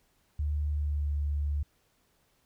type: tone with pitch glide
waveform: sine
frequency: 74.1 to 72.78 Hz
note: D2 to D2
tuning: +16 to -15 cents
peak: -27 dBFS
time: 0.39-1.63 s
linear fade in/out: 5 ms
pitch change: -31 cents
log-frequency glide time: 0.71-1.12 s
effects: pink hiss -70 dBFS RMS until 2.45 s